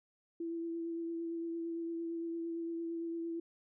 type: tone with vibrato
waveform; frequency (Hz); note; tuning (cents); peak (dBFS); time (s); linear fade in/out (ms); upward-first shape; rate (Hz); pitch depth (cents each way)
sine; 333.8; E4; +22; -36; 0.4-3.4; 5; triangle; 8.8; 19
effects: none